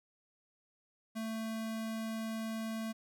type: tone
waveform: square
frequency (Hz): 222.6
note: A3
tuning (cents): +20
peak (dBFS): -37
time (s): 1.15-2.93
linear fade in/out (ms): 20
effects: none